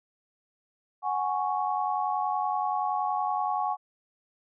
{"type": "chord", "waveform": "sine", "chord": "F# suspended second", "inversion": "none", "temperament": "equal", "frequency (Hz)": [740, 830.6, 1108.7], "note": ["F#5", "G#5", "C#6"], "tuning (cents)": [0, 0, 0], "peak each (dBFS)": [-30, -29, -31], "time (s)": [1.02, 3.77], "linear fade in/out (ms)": 50, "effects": []}